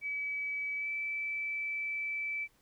sine tone with pitch glide, 2287 to 2315 Hz, D7 to D7, -47 to -25 cents, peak -33 dBFS, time 0.01-2.48 s, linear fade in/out 50 ms, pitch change +22 cents, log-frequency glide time 0.77-0.88 s, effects pink hiss -69 dBFS RMS until 2.61 s

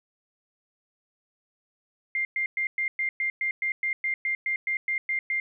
sine tone bursts, 2100 Hz, C7, 6 cents sharp, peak -24 dBFS, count 16, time 2.15-5.4 s, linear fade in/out 2 ms, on 100 ms, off 110 ms, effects none

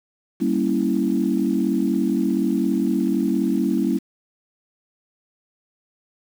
sine chord, G diminished seventh, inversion none, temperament equal with one note detuned, 196 / 233.1 / 277.2 / 328.5 Hz, G3 / Bb3 / Db4 / Fb4, 0 / 0 / 0 / -6 cents, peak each -23 dBFS, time 0.4-3.99 s, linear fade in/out 20 ms, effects tanh soft clip ceiling -7 dBFS + 7-bit

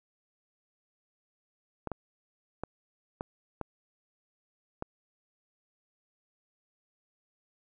clicks, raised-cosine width 1 ms, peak -20 dBFS, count 6, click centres 1.873 / 1.917 / 2.636 / 3.209 / 3.613 / 4.824 s, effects none

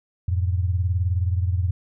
sine beating tone pair, 87.31 / 106.31 Hz, F2 / G#2, 0 / +41 cents, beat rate 19 Hz, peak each -20 / -26 dBFS, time 0.28-1.71 s, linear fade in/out 5 ms, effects none

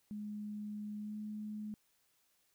sine tone with pitch glide, 209.3 to 212 Hz, G#3 to G#3, +14 to +36 cents, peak -40 dBFS, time 0.11-1.74 s, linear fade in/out 0 ms, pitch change +22 cents, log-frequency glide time 0.98-1.16 s, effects white hiss -75 dBFS RMS until 2.54 s

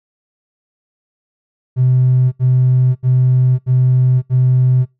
triangle tone bursts, 127.7 Hz, C3, 42 cents flat, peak -5 dBFS, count 5, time 1.76-4.856 s, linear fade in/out 50 ms, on 560 ms, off 74 ms, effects noise-tail reverb RT60 0.2 s tail -22 dB re dry + tanh soft clip ceiling -6 dBFS

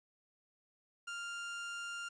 30% pulse tone, 1396.9 Hz, F6, in tune, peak -38 dBFS, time 1.07-2.09 s, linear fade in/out 10 ms, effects resampled to 22050 Hz + 11-bit

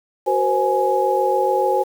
sine tone cluster, 374.7 / 477 / 524 / 836 Hz, F#4 / A#4 / C5 / G#5, +22 / +40 / +2 / +11 cents, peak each -22 / -24 / -20 / -19 dBFS, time 0.26-1.84 s, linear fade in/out 20 ms, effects 7-bit

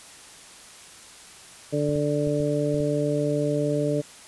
harmonic tone, 146.83 Hz, D3, in tune, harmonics 1 / 2 / 3 / 4, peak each -27 / -27 / -27 / -27 dBFS, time 1.72-4.02 s, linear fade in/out 20 ms
clicks, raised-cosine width 5 ms, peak -26 dBFS, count 6, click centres 1.891 / 1.958 / 2.272 / 2.404 / 2.744 / 2.803 s
effects white hiss -46 dBFS RMS until 4.27 s + resampled to 24000 Hz

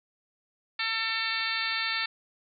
harmonic tone, 448.4 Hz, A4, 33 cents sharp, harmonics 2 / 3 / 4 / 5 / 6 / 7 / 8 / 9 / 10, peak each -43 / -36 / -33 / -34 / -36 / -44 / -36 / -37 / -36 dBFS, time 0.79-2.06 s, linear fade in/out 5 ms, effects none

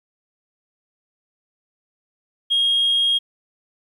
sine tone, 3258 Hz, G#7, 34 cents flat, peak -14 dBFS, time 2.5-3.19 s, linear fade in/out 20 ms, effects tanh soft clip ceiling -12 dBFS + 9-bit

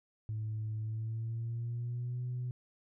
sine tone with pitch glide, 108.7 to 124.14 Hz, A2 to B2, -21 to +9 cents, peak -33 dBFS, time 0.29-2.51 s, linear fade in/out 0 ms, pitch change +230 cents, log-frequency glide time 0.79-2.23 s, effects tanh soft clip ceiling -31 dBFS

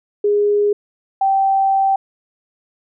sine tone pair in turn, 412.2 / 778.1 Hz, G#4 / G5, -13 / -13 cents, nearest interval major seventh, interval 1100 cents, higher second, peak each -12 dBFS, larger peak neither, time 0.24-0.73 / 1.21-1.96 s, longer second, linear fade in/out 5 ms, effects none

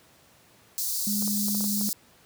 white high-pass noise, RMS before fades -29 dBFS, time 0.78-1.93 s, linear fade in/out 0 ms, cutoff 4200 Hz, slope 48 dB/octave
sine tone, 205.3 Hz, G#3, 20 cents flat, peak -27 dBFS, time 1.07-1.89 s, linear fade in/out 0 ms
clicks, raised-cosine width 1 ms, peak -26 dBFS, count 7, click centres 1.224 / 1.279 / 1.484 / 1.549 / 1.608 / 1.642 / 1.812 s
effects pink hiss -57 dBFS RMS until 2.25 s + high-pass 100 Hz 12 dB/octave

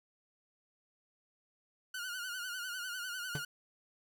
sawtooth tone with vibrato, 1462 Hz, F#6, 21 cents flat, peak -35 dBFS, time 1.94-3.45 s, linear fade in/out 5 ms, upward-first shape sine, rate 10 Hz, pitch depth 77 cents each way
45% pulse tone with exponential decay, 145.1 Hz, D3, 21 cents flat, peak -32 dBFS, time 3.35-3.44 s, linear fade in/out 2 ms, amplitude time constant 18 ms
effects none

